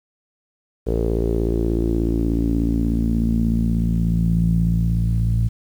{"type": "tone with low-pass filter sweep", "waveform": "sawtooth", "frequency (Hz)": 56.6, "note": "A1", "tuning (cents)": 50, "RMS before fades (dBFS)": -19, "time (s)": [0.86, 5.49], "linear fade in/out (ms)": 20, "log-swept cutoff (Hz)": [450, 130], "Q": 5.2, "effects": ["8-bit"]}